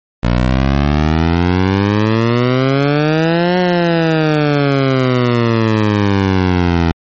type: exponential two-way sweep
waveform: 15% pulse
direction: up then down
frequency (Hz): 58.27 to 182.1 to 82.4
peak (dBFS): -4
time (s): 0.23-6.92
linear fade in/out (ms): 5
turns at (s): 3.58
effects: low-pass 4000 Hz 12 dB/octave + MP3 32 kbps